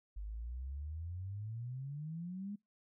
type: exponential sweep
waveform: sine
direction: up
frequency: 49 to 209.4 Hz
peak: -40 dBFS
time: 0.16-2.56 s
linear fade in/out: 10 ms
effects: noise-tail reverb RT60 0.2 s tail -26 dB re dry